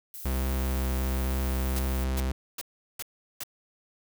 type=noise; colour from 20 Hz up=violet; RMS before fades=-41 dBFS; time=0.14-2.04 s; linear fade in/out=0 ms
type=tone; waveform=45% pulse; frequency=65.41 Hz; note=C2; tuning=in tune; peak=-26 dBFS; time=0.25-2.32 s; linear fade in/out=5 ms
type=noise bursts; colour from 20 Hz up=white; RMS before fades=-35 dBFS; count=5; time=1.76-3.435 s; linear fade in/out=2 ms; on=31 ms; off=380 ms
effects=none